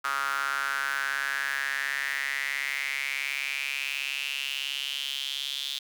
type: tone with high-pass filter sweep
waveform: sawtooth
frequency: 138.59 Hz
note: C#3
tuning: in tune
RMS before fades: -31 dBFS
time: 0.04-5.79 s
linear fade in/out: 10 ms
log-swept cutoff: 1300 to 3500 Hz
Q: 6.3
effects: none